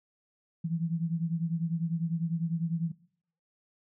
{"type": "beating tone pair", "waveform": "sine", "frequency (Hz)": [163.9, 173.9], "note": ["E3", "F3"], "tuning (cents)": [-10, -7], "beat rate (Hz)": 10, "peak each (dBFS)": [-30, -33], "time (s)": [0.64, 2.92], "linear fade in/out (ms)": 10, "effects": ["noise-tail reverb RT60 0.6 s tail -20 dB re dry"]}